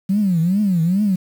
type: tone with vibrato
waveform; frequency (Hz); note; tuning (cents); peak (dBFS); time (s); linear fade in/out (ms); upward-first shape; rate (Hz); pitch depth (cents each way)
sine; 185; F#3; 0; -13; 0.09-1.16; 10; triangle; 2.4; 270
effects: tanh soft clip ceiling -9 dBFS + 7-bit